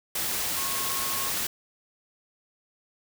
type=tone in noise; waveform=sine; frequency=1088 Hz; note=C#6; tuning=33 cents flat; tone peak=-36 dBFS; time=0.57-1.3 s; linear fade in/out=5 ms; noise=white; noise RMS=-29 dBFS; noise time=0.15-1.47 s; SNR=-10 dB; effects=none

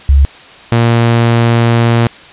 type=tone pair in turn; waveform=sine / sawtooth; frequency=69.3 / 116.93 Hz; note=C#2 / A#2; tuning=0 / +6 cents; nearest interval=major sixth; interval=906 cents; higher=second; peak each=-3 dBFS; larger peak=neither; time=0.09-0.25 / 0.72-2.07 s; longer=second; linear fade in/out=0 ms; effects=white hiss -35 dBFS RMS until 2.32 s + resampled to 8000 Hz

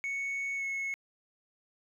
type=tone with pitch glide; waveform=sine; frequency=2217 to 2188 Hz; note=C#7 to C#7; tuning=0 to -23 cents; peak=-29 dBFS; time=0.04-0.94 s; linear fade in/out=0 ms; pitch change=-23 cents; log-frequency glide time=0.56-0.64 s; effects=tanh soft clip ceiling -31 dBFS + 11-bit

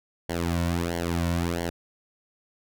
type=tone with flanger; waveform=sawtooth; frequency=85.4 Hz; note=F2; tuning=38 cents flat; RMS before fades=-27 dBFS; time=0.29-1.7 s; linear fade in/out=5 ms; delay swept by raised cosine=0.79 to 2.49 ms; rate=1.5 Hz; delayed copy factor=-0.95; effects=none

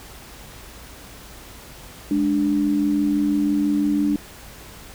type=tone pair together; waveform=sine; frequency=207.7 / 293.7 Hz; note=G#3 / D4; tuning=0 / 0 cents; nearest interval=tritone; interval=600 cents; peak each=-23 / -18 dBFS; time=2.11-4.16 s; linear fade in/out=2 ms; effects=added 55 Hz sine -47 dBFS peak until 4.94 s + pink hiss -42 dBFS RMS until 4.94 s

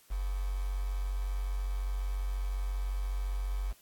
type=tone with quantisation; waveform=sine; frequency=47.24 Hz; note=F#1; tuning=37 cents sharp; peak=-30 dBFS; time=0.1-3.73 s; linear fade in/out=20 ms; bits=8; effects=white hiss -62 dBFS RMS until 3.81 s + AAC 64 kbps

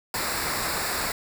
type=noise with comb filter; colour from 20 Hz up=pink; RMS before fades=-28 dBFS; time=0.14-1.12 s; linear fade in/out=2 ms; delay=0.32 ms; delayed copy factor=-0.7; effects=none

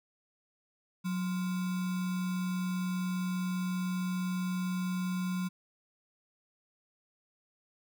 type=tone with sample-and-hold; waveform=sine; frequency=182.6 Hz; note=F#3; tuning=23 cents flat; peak=-30 dBFS; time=1.04-5.49 s; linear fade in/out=20 ms; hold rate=1225 Hz; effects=none

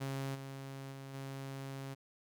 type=tone with level steps; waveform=sawtooth; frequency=135.9 Hz; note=C#3; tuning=34 cents flat; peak=-33 / -40 / -42 / -38 dBFS; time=0-1.95 s; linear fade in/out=20 ms; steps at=0.34 / 0.91 / 1.13 s; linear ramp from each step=20 ms; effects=none

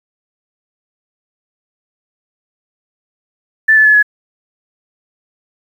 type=tone with pitch steps; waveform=sine; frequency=1760 / 1736.8 / 1713.9 / 1691.2 Hz; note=A6 / A6 / A6 / G#6; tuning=0 / -23 / -46 / +31 cents; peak=-5 dBFS; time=3.68-4.028 s; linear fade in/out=10 ms; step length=87 ms; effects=7-bit

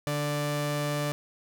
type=tone pair together; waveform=sawtooth; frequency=146.85 / 293.7 Hz; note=D3 / D4; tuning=0 / 0 cents; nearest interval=octave; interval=1200 cents; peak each=-25 / -25 dBFS; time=0.07-1.12 s; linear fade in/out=0 ms; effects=none

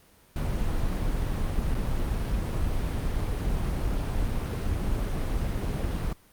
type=noise with dropouts; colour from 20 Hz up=brown; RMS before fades=-27 dBFS; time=0.36-6.13 s; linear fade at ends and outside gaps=2 ms; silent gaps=1.746-1.75 s; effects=pink hiss -58 dBFS RMS until 6.32 s + Opus 32 kbps

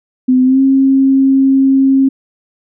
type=tone with pitch glide; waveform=sine; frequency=255.4 to 268.9 Hz; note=C4 to C4; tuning=-42 to +47 cents; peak=-6 dBFS; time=0.28-2.09 s; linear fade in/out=10 ms; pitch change=+89 cents; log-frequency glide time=0.44-0.6 s; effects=none

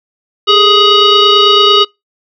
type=tone with frequency modulation; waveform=sine; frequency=2093 Hz; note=C7; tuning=in tune; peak=-4 dBFS; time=0.47-1.85 s; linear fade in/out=20 ms; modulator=843 Hz; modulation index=2.3; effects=noise-tail reverb RT60 0.2 s tail -25 dB re dry

